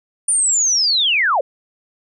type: linear sweep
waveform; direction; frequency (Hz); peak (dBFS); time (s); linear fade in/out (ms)
sine; down; 9397 to 484.4; -13; 0.28-1.41; 5
effects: none